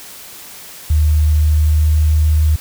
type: tone with pitch glide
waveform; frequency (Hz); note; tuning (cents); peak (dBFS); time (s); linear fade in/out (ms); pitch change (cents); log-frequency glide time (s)
sine; 76.3 to 77.1; D#2 to D#2; -33 to -15; -9; 0.9-2.56; 5; +18; 1.26-2.16
effects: white hiss -35 dBFS RMS until 2.6 s

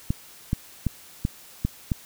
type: clicks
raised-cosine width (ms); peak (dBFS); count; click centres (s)
5; -10; 6; 0.105 / 0.531 / 0.867 / 1.251 / 1.65 / 1.918
effects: white hiss -48 dBFS RMS until 2.05 s

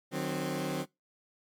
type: chord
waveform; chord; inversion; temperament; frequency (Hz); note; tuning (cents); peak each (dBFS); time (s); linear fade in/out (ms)
20% pulse; C diminished; first; equal with one note detuned; 152.54 / 185 / 261.6; Eb3 / Gb3 / C4; -34 / 0 / 0; -31; 0.11-0.86; 50
effects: noise-tail reverb RT60 0.2 s tail -23 dB re dry + MP3 96 kbps

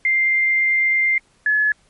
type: tone pair in turn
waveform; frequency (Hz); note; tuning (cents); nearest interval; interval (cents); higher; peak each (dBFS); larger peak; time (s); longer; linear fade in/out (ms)
sine; 2097 / 1708.1; C7 / G#6; +3 / +48; major third; 355; first; -14; neither; 0.05-1.18 / 1.46-1.72; first; 2
effects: pink hiss -58 dBFS RMS until 1.89 s + MP3 48 kbps

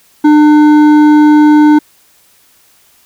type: tone with hard clipping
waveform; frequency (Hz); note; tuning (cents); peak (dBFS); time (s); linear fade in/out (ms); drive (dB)
sine; 300; D4; +37; -4; 0.24-1.79; 10; 9
effects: white hiss -48 dBFS RMS until 3.05 s

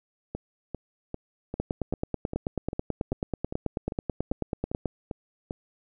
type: two click trains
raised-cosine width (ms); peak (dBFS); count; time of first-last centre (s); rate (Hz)
2; -19 / -14; 14 / 31; 0.35-5.509 / 1.6-4.857; 2.52 / 9.21
effects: none

